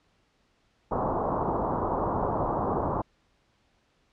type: low-pass noise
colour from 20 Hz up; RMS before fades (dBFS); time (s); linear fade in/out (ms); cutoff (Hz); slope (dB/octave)
white; -28; 0.91-3.02; 10; 1100; 48
effects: pink hiss -68 dBFS RMS until 4.12 s + low-pass 5000 Hz 12 dB/octave